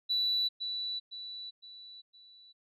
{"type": "tone with echo", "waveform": "sine", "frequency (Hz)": 3955, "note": "B7", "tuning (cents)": 2, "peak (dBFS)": -26, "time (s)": [0.09, 0.49], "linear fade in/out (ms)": 20, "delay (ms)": 510, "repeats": 4, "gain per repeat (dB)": -7, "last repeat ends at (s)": 2.53, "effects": ["tanh soft clip ceiling -22 dBFS"]}